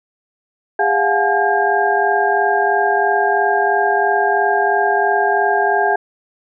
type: tone cluster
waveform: sine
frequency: 405.8 / 693 / 736 / 852 / 1612 Hz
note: G#4 / F5 / F#5 / G#5 / G6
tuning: -40 / -14 / -9 / +44 / +48 cents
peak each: -19 dBFS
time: 0.79-5.96 s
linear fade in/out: 5 ms
effects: none